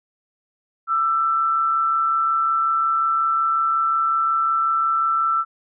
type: tone pair together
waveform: sine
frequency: 1188.5 / 1334 Hz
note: D6 / E6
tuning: +20 / +20 cents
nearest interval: major second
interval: 200 cents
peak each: -28 / -17 dBFS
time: 0.87-5.45 s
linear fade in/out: 50 ms
effects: none